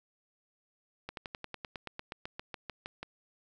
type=slowing click train; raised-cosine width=0.3 ms; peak=-23 dBFS; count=17; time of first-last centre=1.09-3.03 s; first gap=82 ms; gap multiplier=1.05; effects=none